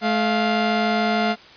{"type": "tone pair together", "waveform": "sawtooth", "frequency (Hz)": [215, 698.5], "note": ["A3", "F5"], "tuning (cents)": [-40, 0], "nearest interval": "octave + minor sixth", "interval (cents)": 2040, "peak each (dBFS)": -17, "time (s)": [0.01, 1.36], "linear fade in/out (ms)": 50, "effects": ["white hiss -45 dBFS RMS until 1.56 s", "resampled to 11025 Hz"]}